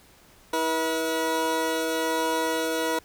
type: tone pair together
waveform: 20% pulse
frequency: 322.8 / 483.6 Hz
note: E4 / B4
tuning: -36 / -36 cents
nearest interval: perfect fifth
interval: 700 cents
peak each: -23 / -21 dBFS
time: 0.53-2.99 s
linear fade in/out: 5 ms
effects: pink hiss -55 dBFS RMS until 3.04 s